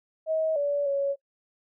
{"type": "tone with pitch steps", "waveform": "sine", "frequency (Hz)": [636, 574, 558], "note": ["D#5", "D5", "C#5"], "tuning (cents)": [38, -40, 11], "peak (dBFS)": -23, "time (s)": [0.26, 1.16], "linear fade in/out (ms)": 50, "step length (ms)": 300, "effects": ["noise-tail reverb RT60 0.1 s tail -20 dB re dry"]}